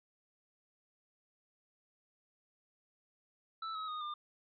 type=tone with pitch steps; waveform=square; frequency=1318.5 / 1278 / 1238.8 / 1200.7 Hz; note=E6 / D#6 / D#6 / D6; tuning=0 / +46 / -8 / +38 cents; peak=-39 dBFS; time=3.62-4.14 s; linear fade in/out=5 ms; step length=130 ms; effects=resampled to 11025 Hz